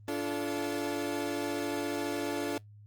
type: tone cluster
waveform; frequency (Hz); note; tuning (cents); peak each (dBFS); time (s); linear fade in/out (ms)
30% pulse; 289.1 / 343.4 / 435.4; D4 / F4 / A4; -27 / -29 / -18; -32 / -34 / -35; 0.08-2.58; 2
effects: added 104 Hz sine -50 dBFS peak until 2.86 s + Opus 32 kbps